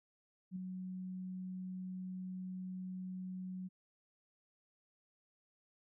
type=tone with ADSR envelope; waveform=sine; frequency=185 Hz; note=F#3; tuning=in tune; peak=-37 dBFS; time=0.51-3.69 s; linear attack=51 ms; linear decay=4 ms; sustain=-4 dB; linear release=25 ms; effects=none